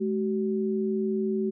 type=tone pair together; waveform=sine; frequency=212.9 / 379.5 Hz; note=G#3 / F#4; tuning=+43 / +44 cents; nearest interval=minor seventh; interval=1001 cents; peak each=-27 dBFS; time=0-1.51 s; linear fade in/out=20 ms; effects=none

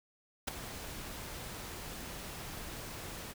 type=noise with ADSR envelope; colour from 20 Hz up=pink; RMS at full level=-31 dBFS; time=0.47-3.34 s; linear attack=12 ms; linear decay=9 ms; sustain=-13 dB; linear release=32 ms; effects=none

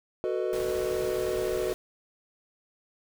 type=chord; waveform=triangle; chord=B dominant seventh; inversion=second; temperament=just; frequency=370.4 / 444.5 / 493.9 / 617.4 Hz; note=F#4 / A4 / B4 / D#5; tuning=+2 / +18 / 0 / -14 cents; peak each=-28 / -31 / -31 / -32 dBFS; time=0.24-1.73 s; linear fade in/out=0 ms
type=noise; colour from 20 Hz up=pink; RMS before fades=-40 dBFS; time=0.53-1.74 s; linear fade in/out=0 ms
effects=none

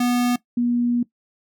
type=tone pair in turn; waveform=square / sine; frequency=244.6 / 240.7 Hz; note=B3 / B3; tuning=-16 / -44 cents; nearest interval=unison; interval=28 cents; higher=first; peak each=-18 / -17 dBFS; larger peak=second; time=0-0.36 / 0.57-1.03 s; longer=second; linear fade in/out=5 ms; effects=noise-tail reverb RT60 0.1 s tail -18 dB re dry

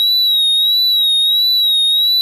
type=tone with vibrato; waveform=triangle; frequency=3841 Hz; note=B7; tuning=49 cents flat; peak=-9 dBFS; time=0-2.21 s; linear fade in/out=0 ms; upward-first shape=sine; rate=1.5 Hz; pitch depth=58 cents each way; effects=none

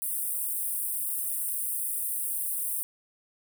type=high-pass noise; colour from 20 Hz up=pink; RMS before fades=-31 dBFS; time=0.02-2.83 s; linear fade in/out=0 ms; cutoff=8600 Hz; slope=96 dB/octave; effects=none

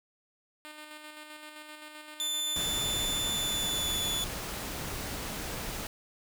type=tone with tremolo; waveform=5% pulse; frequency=303.9 Hz; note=D#4; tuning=41 cents flat; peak=-32 dBFS; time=0.65-4.17 s; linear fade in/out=0 ms; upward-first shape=square; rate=7.7 Hz; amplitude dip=35%
type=tone with pitch glide; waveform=sawtooth; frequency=3520 to 3462 Hz; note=A7 to A7; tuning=0 to -29 cents; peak=-27 dBFS; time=2.2-4.24 s; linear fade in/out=0 ms; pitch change=-29 cents; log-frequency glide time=3.28-4.07 s
type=noise; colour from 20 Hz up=pink; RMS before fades=-37 dBFS; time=2.56-5.87 s; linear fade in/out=2 ms
effects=none

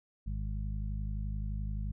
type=harmonic tone; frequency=51.6 Hz; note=G#1; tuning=10 cents flat; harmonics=1 / 2 / 3 / 4; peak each=-34 / -40 / -44 / -46 dBFS; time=0.26-1.92 s; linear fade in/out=10 ms; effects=none

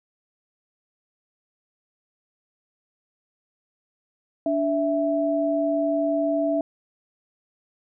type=tone pair together; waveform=sine; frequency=291 / 659.3 Hz; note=D4 / E5; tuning=-16 / 0 cents; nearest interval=octave + major second; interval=1416 cents; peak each=-24 / -22 dBFS; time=4.46-6.61 s; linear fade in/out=2 ms; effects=none

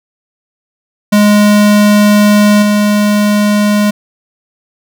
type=tone with level steps; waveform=square; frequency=207.7 Hz; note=G#3; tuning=in tune; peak=-5 / -8 dBFS; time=1.12-3.91 s; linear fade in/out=10 ms; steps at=2.62 s; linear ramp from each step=5 ms; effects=none

